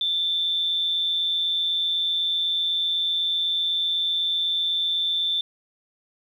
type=tone with amplitude modulation; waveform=sine; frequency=3544 Hz; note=A7; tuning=12 cents sharp; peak=-19 dBFS; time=0.01-5.41 s; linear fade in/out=2 ms; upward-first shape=sine; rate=168 Hz; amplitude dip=45%; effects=9-bit